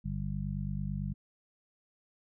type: harmonic tone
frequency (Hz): 49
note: G1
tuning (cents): 0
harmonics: 1 / 2 / 3 / 4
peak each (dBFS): -38 / -41 / -36 / -38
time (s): 0.04-1.14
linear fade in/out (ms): 20
effects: none